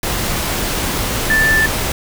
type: tone in noise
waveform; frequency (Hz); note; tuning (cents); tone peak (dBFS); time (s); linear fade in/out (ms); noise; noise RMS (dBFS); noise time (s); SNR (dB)
sine; 1763; A6; +3; -11; 1.3-1.66; 2; pink; -19; 0.03-1.92; +5
effects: none